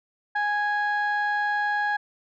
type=tone pair together; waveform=sine; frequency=829 / 1658 Hz; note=G#5 / G#6; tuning=-3 / -3 cents; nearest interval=octave; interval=1200 cents; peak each=-23 dBFS; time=0.35-1.97 s; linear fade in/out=10 ms; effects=tanh soft clip ceiling -19 dBFS